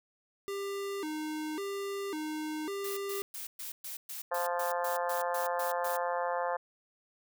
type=tone with vibrato; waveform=square; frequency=350 Hz; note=F4; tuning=4 cents sharp; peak=-35 dBFS; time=0.48-3.22 s; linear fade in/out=0 ms; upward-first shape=square; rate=0.91 Hz; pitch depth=220 cents each way
type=noise bursts; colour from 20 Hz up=blue; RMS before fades=-41 dBFS; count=13; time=2.84-5.97 s; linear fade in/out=5 ms; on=130 ms; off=120 ms
type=harmonic tone; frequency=174.61 Hz; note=F3; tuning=in tune; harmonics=3 / 4 / 5 / 6 / 7 / 8 / 9 / 10; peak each=-34 / -36 / -36 / -38 / -43 / -46 / -46 / -44 dBFS; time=4.31-6.57 s; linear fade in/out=10 ms
effects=none